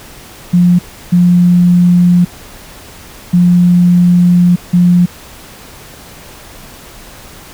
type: tone bursts at uneven times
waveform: sine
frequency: 176.6 Hz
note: F3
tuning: 20 cents sharp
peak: -4 dBFS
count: 4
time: 0.53-0.79 / 1.12-2.25 / 3.33-4.56 / 4.73-5.06 s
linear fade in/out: 10 ms
effects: pink hiss -34 dBFS RMS until 7.53 s